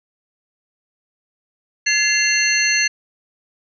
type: tone cluster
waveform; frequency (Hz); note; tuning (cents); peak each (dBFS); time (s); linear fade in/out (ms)
sine; 1704 / 2082 / 2734 / 4308 / 6150; G#6 / C7 / F7 / C8 / G8; +44 / -9 / -37 / +50 / -34; -21; 1.86-2.88; 10
effects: none